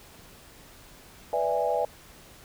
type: chord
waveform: sine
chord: E dominant seventh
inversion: second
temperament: equal with one note detuned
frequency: 493.9 / 587.3 / 659.3 / 823 Hz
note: B4 / D5 / E5 / G#5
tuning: 0 / 0 / 0 / -16 cents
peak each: -29 dBFS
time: 1.33-1.85 s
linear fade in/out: 2 ms
effects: pink hiss -51 dBFS RMS until 2.44 s